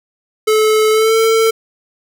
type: tone with pitch glide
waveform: square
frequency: 433 to 447.8 Hz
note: A4 to A4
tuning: -28 to +30 cents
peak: -10 dBFS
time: 0.47-1.51 s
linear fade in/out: 10 ms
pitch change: +58 cents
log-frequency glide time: 0.91-1.15 s
effects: none